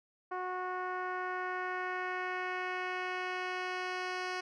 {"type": "tone with low-pass filter sweep", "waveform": "10% pulse", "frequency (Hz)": 366.4, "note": "F#4", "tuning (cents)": -17, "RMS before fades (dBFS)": -37, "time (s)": [0.31, 4.41], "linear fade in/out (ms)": 10, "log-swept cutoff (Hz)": [1100, 4400], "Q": 1.4, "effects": []}